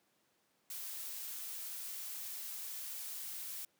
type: noise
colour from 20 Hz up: blue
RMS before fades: -44 dBFS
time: 0.7-3.65 s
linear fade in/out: 2 ms
effects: pink hiss -75 dBFS RMS until 3.79 s + high-pass 200 Hz 12 dB/octave